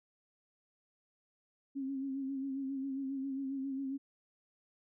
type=tone with vibrato; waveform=sine; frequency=270.6 Hz; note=C#4; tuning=42 cents flat; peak=-35 dBFS; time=1.75-3.98 s; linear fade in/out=20 ms; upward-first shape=sine; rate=7.4 Hz; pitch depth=42 cents each way; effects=none